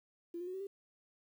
sine tone with pitch steps, 342.1 / 354.8 / 367.9 / 381.6 / 395.7 Hz, F4 / F4 / F#4 / G4 / G4, -36 / +27 / -10 / -47 / +16 cents, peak -39 dBFS, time 0.34-0.67 s, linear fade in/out 5 ms, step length 66 ms, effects 11-bit

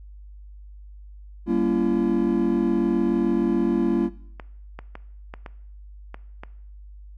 triangle chord, G diminished seventh, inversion none, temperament just, 196 / 235.2 / 282.2 / 338.7 Hz, G3 / Bb3 / Db4 / Fb4, 0 / +16 / +31 / +47 cents, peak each -25 / -22 / -25 / -21 dBFS, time 1.46-4.1 s, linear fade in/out 50 ms
clicks, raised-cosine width 0.5 ms, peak -21 dBFS, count 7, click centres 4.398 / 4.79 / 4.954 / 5.339 / 5.462 / 6.144 / 6.435 s
effects noise-tail reverb RT60 0.7 s tail -19 dB re dry + added 50 Hz sine -40 dBFS peak until 7.17 s

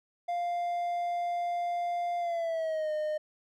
triangle tone with pitch glide, 698.5 to 611.6 Hz, F5 to D#5, 0 to -30 cents, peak -27 dBFS, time 0.28-3.18 s, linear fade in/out 10 ms, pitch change -230 cents, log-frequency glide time 2.19-2.92 s, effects none

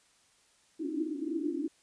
pink band-pass noise, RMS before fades -34 dBFS, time 0.79-1.68 s, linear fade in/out 5 ms, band 280 to 340 Hz, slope 96 dB/octave, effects white hiss -66 dBFS RMS until 1.82 s + resampled to 22050 Hz

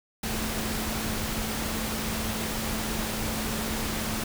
sine tone in noise, 219.2 Hz, A3, 6 cents flat, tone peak -34 dBFS, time 0.23-4.24 s, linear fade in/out 5 ms, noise pink, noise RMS -31 dBFS, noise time 0.23-4.24 s, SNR -6 dB, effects none

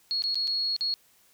sine tone with dropouts, 4324 Hz, C#8, 44 cents flat, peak -25 dBFS, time 0.11-0.94 s, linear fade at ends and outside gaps 0 ms, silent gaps 0.221-0.239 / 0.345-0.355 / 0.472-0.477 / 0.764-0.809 s, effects white hiss -62 dBFS RMS until 1.33 s

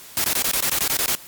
white noise bursts, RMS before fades -21 dBFS, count 11, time 0.17-1.151 s, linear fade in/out 0 ms, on 71 ms, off 20 ms, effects white hiss -42 dBFS RMS until 1.27 s + Opus 48 kbps

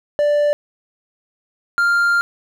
triangle tone pair in turn, 587.3 / 1396.8 Hz, D5 / F6, 0 / 0 cents, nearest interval octave + minor third, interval 1500 cents, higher second, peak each -11 dBFS, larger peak neither, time 0.19-0.53 / 1.78-2.21 s, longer second, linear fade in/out 0 ms, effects none

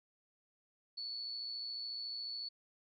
sine tone with amplitude modulation, 4435 Hz, C#8, in tune, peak -38 dBFS, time 0.97-2.49 s, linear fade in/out 10 ms, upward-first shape sine, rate 114 Hz, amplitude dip 40%, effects none

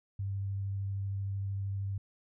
sine tone with vibrato, 98.4 Hz, G2, 7 cents sharp, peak -32 dBFS, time 0.19-1.98 s, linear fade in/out 5 ms, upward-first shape sine, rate 13 Hz, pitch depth 10 cents each way, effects none

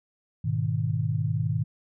sine chord, G# minor, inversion none, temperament equal, 103.83 / 123.47 / 155.56 Hz, G#2 / B2 / D#3, 0 / 0 / 0 cents, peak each -28 dBFS, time 0.44-1.64 s, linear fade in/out 10 ms, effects none

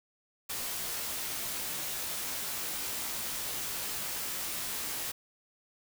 white noise with comb filter, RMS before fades -36 dBFS, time 0.49-5.12 s, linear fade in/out 10 ms, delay 18 ms, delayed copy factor -0.6, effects none

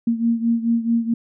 sine beating tone pair, 230.4 / 235 Hz, A#3 / A#3, -20 / +14 cents, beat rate 4.6 Hz, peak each -18 / -22 dBFS, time 0.07-1.14 s, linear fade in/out 5 ms, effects none

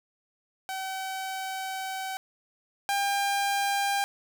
sawtooth tone pair in turn, 763 / 799.8 Hz, G5 / G5, -47 / +35 cents, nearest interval minor second, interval 82 cents, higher second, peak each -28 / -21 dBFS, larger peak second, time 0.69-2.17 / 2.89-4.04 s, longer first, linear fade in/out 0 ms, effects 9-bit

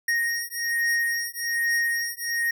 square beating tone pair, 1864.7 / 1865.9 Hz, A#6 / A#6, 0 / +1 cents, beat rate 1.2 Hz, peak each -27 dBFS, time 0.08-2.51 s, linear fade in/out 5 ms, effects none

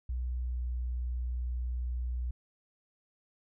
sine tone with pitch glide, 61.74 to 61.21 Hz, B1 to B1, 0 to -15 cents, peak -31 dBFS, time 0.09-2.31 s, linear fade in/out 5 ms, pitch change -15 cents, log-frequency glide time 0.44-0.58 s, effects none

